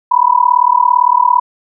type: tone with amplitude modulation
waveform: sine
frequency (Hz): 983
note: B5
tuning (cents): -8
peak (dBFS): -3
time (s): 0.11-1.4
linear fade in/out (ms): 10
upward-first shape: sine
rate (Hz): 37.7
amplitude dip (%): 95
effects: none